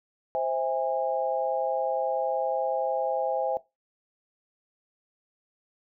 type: chord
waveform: sine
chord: C augmented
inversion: none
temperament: just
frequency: 523.3 / 654.1 / 817.6 Hz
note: C5 / E5 / G#5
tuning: 0 / -14 / -27 cents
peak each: -29 dBFS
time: 0.35-3.57 s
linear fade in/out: 0 ms
effects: noise-tail reverb RT60 0.2 s tail -18 dB re dry